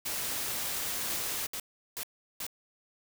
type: noise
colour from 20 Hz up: white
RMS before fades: -34 dBFS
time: 0.05-1.47 s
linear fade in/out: 10 ms
type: noise bursts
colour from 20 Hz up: white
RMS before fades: -37 dBFS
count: 4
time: 1.1-2.466 s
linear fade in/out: 0 ms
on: 64 ms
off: 370 ms
effects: none